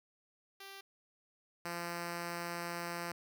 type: tone pair in turn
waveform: 5% pulse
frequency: 392 / 172.01 Hz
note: G4 / F3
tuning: 0 / -26 cents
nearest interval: octave + major second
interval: 1426 cents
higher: first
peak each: -37 / -27 dBFS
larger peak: second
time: 0.6-0.81 / 1.65-3.12 s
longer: second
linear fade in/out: 5 ms
effects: none